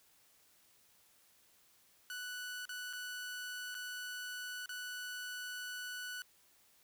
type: tone with dropouts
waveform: sawtooth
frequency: 1483 Hz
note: F#6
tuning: 4 cents sharp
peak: -38 dBFS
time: 2.1-6.22 s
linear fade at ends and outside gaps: 1 ms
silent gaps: 2.654-2.692 / 2.929-2.933 / 3.745-3.75 / 4.659-4.692 s
effects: white hiss -68 dBFS RMS until 6.83 s